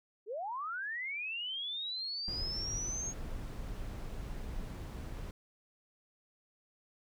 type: linear sweep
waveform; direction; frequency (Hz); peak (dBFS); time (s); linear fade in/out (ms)
sine; up; 382.4 to 6600; -36; 0.26-3.14; 50
type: noise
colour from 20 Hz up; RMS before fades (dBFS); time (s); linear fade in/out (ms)
brown; -41; 2.28-5.31; 2
effects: none